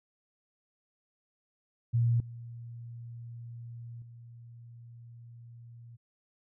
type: tone with level steps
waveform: sine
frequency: 117.7 Hz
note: A#2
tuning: 17 cents sharp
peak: -23 / -41 / -47 dBFS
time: 1.93-5.97 s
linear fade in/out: 20 ms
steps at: 2.2 / 4.02 s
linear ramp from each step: 2 ms
effects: none